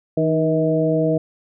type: harmonic tone with a mistuned harmonic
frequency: 159.7 Hz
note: D#3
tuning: 45 cents sharp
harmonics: 1 / 2 / 3 / 4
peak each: -21 / -21 / -21 / -21 dBFS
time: 0.17-1.18 s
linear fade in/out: 5 ms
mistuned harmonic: 2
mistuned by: -44 cents
effects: none